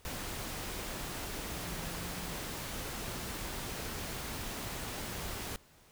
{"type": "tone in noise", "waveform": "sine", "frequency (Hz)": 174.61, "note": "F3", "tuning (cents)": 0, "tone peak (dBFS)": -46, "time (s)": [1.61, 2.33], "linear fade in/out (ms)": 0, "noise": "pink", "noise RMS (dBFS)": -40, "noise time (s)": [0.05, 5.56], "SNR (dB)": -9, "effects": ["pink hiss -62 dBFS RMS until 5.91 s"]}